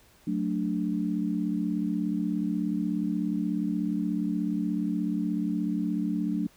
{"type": "chord", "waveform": "sine", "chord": "D major", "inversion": "first", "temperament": "just", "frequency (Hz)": [183.54, 220.2, 293.7], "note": ["F#3", "A3", "D4"], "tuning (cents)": [-14, 2, 0], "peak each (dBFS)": -30, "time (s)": [0.27, 6.47], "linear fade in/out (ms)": 5, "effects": ["pink hiss -59 dBFS RMS until 6.56 s"]}